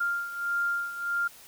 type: beating tone pair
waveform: sine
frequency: 1396.9 / 1398.5 Hz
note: F6 / F6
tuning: 0 / +2 cents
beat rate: 1.6 Hz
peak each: -28 / -33 dBFS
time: 0-1.28 s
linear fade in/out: 10 ms
effects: white hiss -51 dBFS RMS until 1.47 s